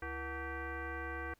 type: tone with frequency modulation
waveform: sine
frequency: 740 Hz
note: F#5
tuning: in tune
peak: -38 dBFS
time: 0.02-1.34 s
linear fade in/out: 5 ms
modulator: 406 Hz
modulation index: 3
effects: pink hiss -72 dBFS RMS until 1.39 s